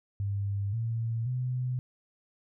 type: tone with pitch steps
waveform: sine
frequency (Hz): 100 / 114.4 / 126.2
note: G2 / A#2 / B2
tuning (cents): +35 / -32 / +38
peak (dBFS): -28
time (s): 0.2-1.79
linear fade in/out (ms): 0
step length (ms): 530
effects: none